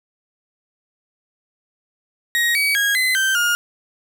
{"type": "tone with pitch steps", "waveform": "35% pulse", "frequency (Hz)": [1886, 2271, 1640, 2034, 1558, 1422], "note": ["A#6", "C#7", "G#6", "C7", "G6", "F6"], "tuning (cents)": [20, 41, -22, -50, -11, 31], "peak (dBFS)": -14, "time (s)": [2.35, 3.55], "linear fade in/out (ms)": 0, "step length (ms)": 200, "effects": []}